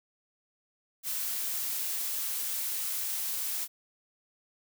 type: noise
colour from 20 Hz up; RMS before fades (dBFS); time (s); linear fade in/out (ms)
blue; -33; 1.03-3.68; 50
effects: none